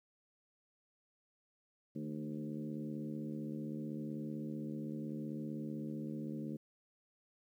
harmonic tone with a mistuned harmonic, 75.7 Hz, D#2, 47 cents flat, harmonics 2 / 3 / 4 / 5 / 6 / 7, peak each -45 / -42 / -45 / -52 / -56 / -55 dBFS, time 1.95-6.57 s, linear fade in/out 10 ms, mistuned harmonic 3, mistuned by -39 cents, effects 12-bit

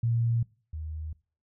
sine tone pair in turn, 116.54 / 78.12 Hz, A#2 / D#2, 0 / +8 cents, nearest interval perfect fifth, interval 692 cents, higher first, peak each -23 / -33 dBFS, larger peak first, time 0.03-0.43 / 0.73-1.13 s, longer neither, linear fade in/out 5 ms, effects noise-tail reverb RT60 0.4 s tail -22 dB re dry

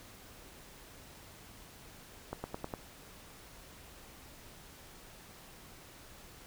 accelerating click train, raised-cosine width 1 ms, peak -23 dBFS, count 5, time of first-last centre 2.33-2.738 s, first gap 110 ms, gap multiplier 0.95, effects pink hiss -54 dBFS RMS until 6.46 s

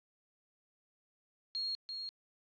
sine tone with echo, 4272 Hz, C8, 35 cents sharp, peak -34 dBFS, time 1.55-1.75 s, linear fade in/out 0 ms, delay 340 ms, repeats 1, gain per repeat -5 dB, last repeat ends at 2.09 s, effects resampled to 11025 Hz + 12-bit

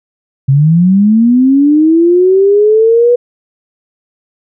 sine linear sweep, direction up, 131 to 490.2 Hz, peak -4 dBFS, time 0.48-3.16 s, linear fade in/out 10 ms, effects none

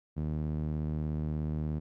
sawtooth tone with band-pass filter, 76.8 Hz, D#2, 22 cents flat, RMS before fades -33 dBFS, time 0.16-1.8 s, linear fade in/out 20 ms, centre 170 Hz, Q 1.3, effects none

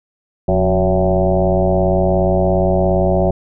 sine tone with frequency modulation, 369.4 Hz, F#4, 3 cents flat, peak -11 dBFS, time 0.48-3.31 s, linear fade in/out 5 ms, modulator 97.2 Hz, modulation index 3.6, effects none

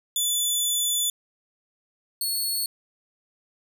15% pulse tone pair in turn, 3480 / 4385 Hz, A7 / C#8, -20 / -20 cents, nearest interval major third, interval 400 cents, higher second, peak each -15 / -18 dBFS, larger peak first, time 0.16-1.1 / 2.21-2.66 s, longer first, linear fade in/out 2 ms, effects none

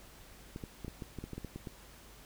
clicks, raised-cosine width 3 ms, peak -28 dBFS, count 12, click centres 0.561 / 0.638 / 0.847 / 0.881 / 1.022 / 1.187 / 1.24 / 1.333 / 1.38 / 1.447 / 1.56 / 1.672 s, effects added 50 Hz sine -58 dBFS peak until 2.25 s + pink hiss -56 dBFS RMS until 2.25 s

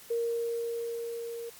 sine tone with level ramp, 466.2 Hz, A#4, in tune, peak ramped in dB -26 to -36 dBFS, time 0.1-1.5 s, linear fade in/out 10 ms, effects white hiss -51 dBFS RMS until 1.59 s + MP3 96 kbps

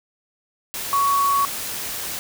sine tone in noise, 1118 Hz, C#6, 14 cents sharp, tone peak -16 dBFS, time 0.93-1.45 s, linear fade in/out 0 ms, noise white, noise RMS -29 dBFS, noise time 0.74-2.19 s, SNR +10 dB, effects none

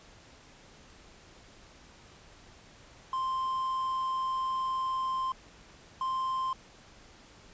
triangle tone bursts at uneven times, 1046.5 Hz, C6, in tune, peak -27 dBFS, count 2, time 3.13-5.32 / 6.01-6.53 s, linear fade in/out 2 ms, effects pink hiss -55 dBFS RMS until 7.53 s + resampled to 16000 Hz

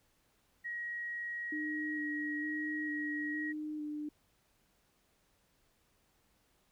sine tone, 1898 Hz, A#6, 31 cents sharp, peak -37 dBFS, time 0.64-3.53 s, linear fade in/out 20 ms
sine tone with vibrato, 301.9 Hz, D4, 48 cents sharp, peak -37 dBFS, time 1.52-4.09 s, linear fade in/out 5 ms, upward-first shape square, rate 1.1 Hz, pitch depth 15 cents each way
effects pink hiss -73 dBFS RMS until 6.71 s

